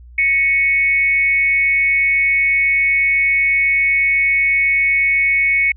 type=tone with amplitude modulation; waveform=sine; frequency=2213 Hz; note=C#7; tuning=3 cents flat; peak=-9 dBFS; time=0.18-5.72 s; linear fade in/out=5 ms; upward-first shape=sine; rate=297 Hz; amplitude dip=60%; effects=added 60 Hz sine -37 dBFS peak until 5.76 s